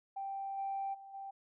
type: tone with level steps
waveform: sine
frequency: 784 Hz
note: G5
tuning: in tune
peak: -37 / -34 / -49 / -42 dBFS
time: 0.16-1.31 s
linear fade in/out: 10 ms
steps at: 0.57 / 0.93 / 1.13 s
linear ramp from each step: 20 ms
effects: tanh soft clip ceiling -30 dBFS